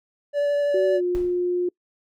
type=tone with vibrato; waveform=triangle; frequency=577 Hz; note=D5; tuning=31 cents flat; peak=-17 dBFS; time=0.33-1.01 s; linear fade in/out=50 ms; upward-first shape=triangle; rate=12 Hz; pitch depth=10 cents each way
type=tone with pitch glide; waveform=sine; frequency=375.3 to 356.1 Hz; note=F#4 to F4; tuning=+25 to +34 cents; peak=-20 dBFS; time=0.74-1.69 s; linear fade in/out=5 ms; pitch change=-91 cents; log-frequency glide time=0.91-1.01 s
type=noise with exponential decay; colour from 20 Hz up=brown; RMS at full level=-31 dBFS; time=1.15-1.49 s; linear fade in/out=0 ms; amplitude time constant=73 ms
effects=noise-tail reverb RT60 0.1 s tail -26 dB re dry